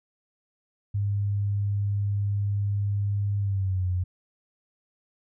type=tone with pitch glide; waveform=sine; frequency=101.3 to 90.77 Hz; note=G#2 to F#2; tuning=-43 to -33 cents; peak=-23 dBFS; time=0.94-4.04 s; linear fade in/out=10 ms; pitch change=-190 cents; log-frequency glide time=3.39-3.89 s; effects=none